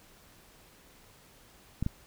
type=clicks; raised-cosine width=5 ms; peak=-17 dBFS; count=2; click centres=1.826 / 1.864 s; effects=pink hiss -58 dBFS RMS until 2.06 s